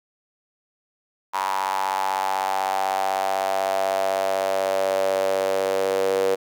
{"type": "tone with high-pass filter sweep", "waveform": "sawtooth", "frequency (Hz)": 96, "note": "G2", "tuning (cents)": -36, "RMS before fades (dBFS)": -23, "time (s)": [1.33, 6.36], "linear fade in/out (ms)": 20, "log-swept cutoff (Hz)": [950, 480], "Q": 6.9, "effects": []}